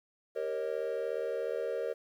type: chord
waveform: triangle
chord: Eb dominant seventh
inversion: first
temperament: equal with one note detuned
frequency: 392 / 466.2 / 545.5 / 622.3 Hz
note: G4 / Bb4 / Db5 / Eb5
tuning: 0 / 0 / -28 / 0 cents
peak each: -39 / -33 / -35 / -38 dBFS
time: 0.35-1.94 s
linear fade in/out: 20 ms
effects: 11-bit